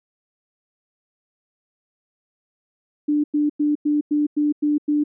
sine tone bursts, 296.1 Hz, D4, 14 cents sharp, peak -16 dBFS, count 8, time 3.08-5.039 s, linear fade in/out 10 ms, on 160 ms, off 97 ms, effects none

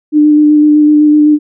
sine tone with vibrato, 299.9 Hz, D4, 36 cents sharp, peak -3 dBFS, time 0.12-1.39 s, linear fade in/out 50 ms, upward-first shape square, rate 7.9 Hz, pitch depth 11 cents each way, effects none

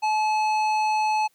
triangle tone with tanh clipping, 860 Hz, A5, 40 cents flat, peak -22 dBFS, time 0.02-1.28 s, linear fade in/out 20 ms, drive 17 dB, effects white hiss -66 dBFS RMS until 1.34 s

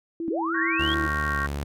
sine tone with vibrato, 329.6 Hz, E4, in tune, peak -27 dBFS, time 0.2-1.07 s, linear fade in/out 2 ms, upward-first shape sine, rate 6.8 Hz, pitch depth 22 cents each way
sine linear sweep, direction up, 240 to 3363 Hz, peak -26 dBFS, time 0.28-0.94 s, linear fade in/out 0 ms
sine chord, G half-diminished seventh, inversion second, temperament equal, 1108.7 / 1396.9 / 1568 / 1864.7 Hz, Db6 / F6 / G6 / Bb6, 0 / 0 / 0 / 0 cents, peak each -29 / -33 / -30 / -31 dBFS, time 0.54-1.47 s, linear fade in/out 10 ms
sawtooth tone with pitch glide, 74.6 to 71.23 Hz, D2 to C#2, +28 to +48 cents, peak -24 dBFS, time 0.79-1.64 s, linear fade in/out 10 ms, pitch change -80 cents, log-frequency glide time 1.28-1.35 s
effects none

